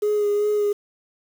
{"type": "tone with vibrato", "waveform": "sine", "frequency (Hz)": 415.3, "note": "G#4", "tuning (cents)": 0, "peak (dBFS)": -16, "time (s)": [0.02, 0.73], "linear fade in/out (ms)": 10, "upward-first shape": "sine", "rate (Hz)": 2.6, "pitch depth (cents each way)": 20, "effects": ["tanh soft clip ceiling -16 dBFS", "7-bit"]}